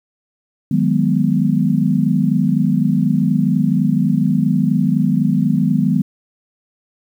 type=chord; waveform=sine; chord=G# minor seventh; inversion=second; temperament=equal with one note detuned; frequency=155.56 / 183.51 / 207.7 / 246.9 Hz; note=D#3 / F#3 / G#3 / B3; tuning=0 / -14 / 0 / 0 cents; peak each=-18 dBFS; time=0.71-6.02 s; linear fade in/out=5 ms; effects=8-bit